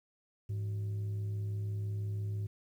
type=tone with frequency modulation; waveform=sine; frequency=103.5 Hz; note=G#2; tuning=5 cents flat; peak=-32 dBFS; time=0.49-2.47 s; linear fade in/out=10 ms; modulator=273 Hz; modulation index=0.2; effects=tanh soft clip ceiling -29 dBFS + 11-bit